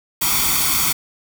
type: noise with comb filter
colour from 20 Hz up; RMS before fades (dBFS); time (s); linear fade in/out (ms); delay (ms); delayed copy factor
white; -18; 0.21-0.93; 10; 0.88; +0.8
effects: none